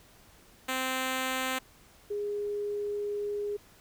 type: tone pair in turn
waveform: 5% pulse / sine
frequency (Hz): 260 / 411.8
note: C4 / G#4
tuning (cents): -11 / -15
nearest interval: minor sixth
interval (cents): 796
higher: second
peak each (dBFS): -18 / -30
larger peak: first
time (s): 0.68-1.59 / 2.1-3.57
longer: second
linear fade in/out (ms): 10
effects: pink hiss -58 dBFS RMS until 3.8 s